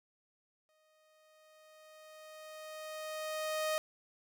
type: tone with exponential growth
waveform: sawtooth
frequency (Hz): 622.3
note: D#5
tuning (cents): 0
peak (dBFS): -27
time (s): 0.69-3.78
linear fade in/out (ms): 0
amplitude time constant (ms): 670
effects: none